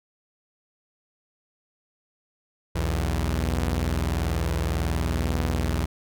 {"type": "tone pair together", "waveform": "sawtooth", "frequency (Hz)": [61.64, 82], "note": ["B1", "E2"], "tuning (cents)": [-3, -9], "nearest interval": "perfect fourth", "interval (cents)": 494, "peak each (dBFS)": -22, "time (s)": [2.75, 5.86], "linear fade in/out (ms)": 10, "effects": []}